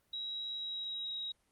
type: tone with pitch glide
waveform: sine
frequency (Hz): 3854 to 3816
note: B7 to A#7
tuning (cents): -43 to +40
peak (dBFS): -37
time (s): 0.13-1.32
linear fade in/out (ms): 5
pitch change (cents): -17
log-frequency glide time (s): 0.53-1.14
effects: pink hiss -74 dBFS RMS until 1.51 s + Opus 32 kbps